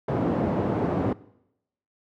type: band-pass noise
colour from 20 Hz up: pink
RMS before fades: -25 dBFS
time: 0.08-1.13 s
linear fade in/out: 5 ms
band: 130 to 640 Hz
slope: 12 dB/octave
effects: noise-tail reverb RT60 0.8 s tail -20 dB re dry + high-pass 60 Hz 12 dB/octave